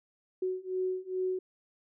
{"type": "beating tone pair", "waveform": "sine", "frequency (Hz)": [370, 372.4], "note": ["F#4", "F#4"], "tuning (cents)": [0, 11], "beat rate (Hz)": 2.4, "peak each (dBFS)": [-34, -33], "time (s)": [0.42, 1.39], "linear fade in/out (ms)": 5, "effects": []}